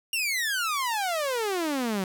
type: exponential sweep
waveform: sawtooth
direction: down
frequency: 2840 to 182.7 Hz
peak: -22 dBFS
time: 0.13-2.04 s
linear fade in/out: 2 ms
effects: none